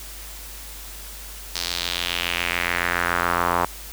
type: tone with band-pass filter sweep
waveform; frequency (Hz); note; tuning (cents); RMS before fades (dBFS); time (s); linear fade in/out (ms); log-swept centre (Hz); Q
sawtooth; 87.1; F2; -4; -24; 1.55-3.65; 0; 4900 to 1000; 2.4
effects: added 50 Hz sine -39 dBFS peak until 3.92 s + white hiss -39 dBFS RMS until 3.92 s